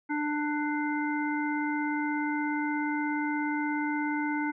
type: harmonic tone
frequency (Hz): 297.2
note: D4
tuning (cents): +21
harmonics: 1 / 3 / 5 / 7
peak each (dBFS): -29 / -34 / -36 / -37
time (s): 0.09-4.52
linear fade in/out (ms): 20
effects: none